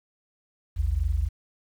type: tone pair together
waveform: sine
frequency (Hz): 55.58 / 78.7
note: A1 / D#2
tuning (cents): +18 / +20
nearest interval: tritone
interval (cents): 602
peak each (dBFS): -25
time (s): 0.76-1.29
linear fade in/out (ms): 20
effects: 9-bit